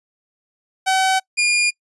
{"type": "tone pair in turn", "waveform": "sawtooth", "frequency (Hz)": [760, 2421], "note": ["F#5", "D#7"], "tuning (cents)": [46, -48], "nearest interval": "octave + minor sixth", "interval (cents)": 2006, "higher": "second", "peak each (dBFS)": -11, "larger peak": "neither", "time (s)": [[0.86, 1.2], [1.37, 1.71]], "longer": "neither", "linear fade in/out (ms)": 20, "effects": ["noise-tail reverb RT60 0.1 s tail -25 dB re dry", "resampled to 24000 Hz"]}